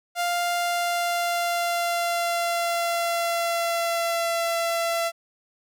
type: tone with pitch glide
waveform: sawtooth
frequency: 698.5 to 673.9 Hz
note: F5 to E5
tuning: 0 to +38 cents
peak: -19 dBFS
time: 0.15-5.12 s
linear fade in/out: 50 ms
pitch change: -62 cents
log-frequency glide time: 0.52-4.48 s
effects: none